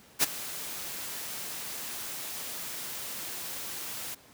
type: noise with ADSR envelope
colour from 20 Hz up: white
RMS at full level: -21 dBFS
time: 0.19-4.15 s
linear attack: 43 ms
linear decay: 17 ms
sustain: -17 dB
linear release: 12 ms
effects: pink hiss -56 dBFS RMS until 4.33 s + high-pass 100 Hz 12 dB/octave